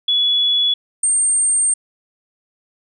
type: tone pair in turn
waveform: sine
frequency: 3400 / 8685 Hz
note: G#7 / C#9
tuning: +40 / -36 cents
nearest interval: octave + major third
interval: 1624 cents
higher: second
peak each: -13 dBFS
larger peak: neither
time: 0.08-0.74 / 1.03-1.74 s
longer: second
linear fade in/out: 5 ms
effects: none